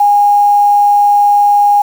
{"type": "tone with quantisation", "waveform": "sine", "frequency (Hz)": 819, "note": "G#5", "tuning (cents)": -24, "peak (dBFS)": -5, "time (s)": [0, 1.82], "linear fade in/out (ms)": 5, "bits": 5, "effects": []}